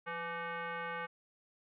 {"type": "tone with frequency modulation", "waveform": "sine", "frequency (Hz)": 174.61, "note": "F3", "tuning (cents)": 0, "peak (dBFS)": -37, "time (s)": [0.06, 1.07], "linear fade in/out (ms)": 20, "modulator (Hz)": 675, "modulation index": 2.8, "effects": []}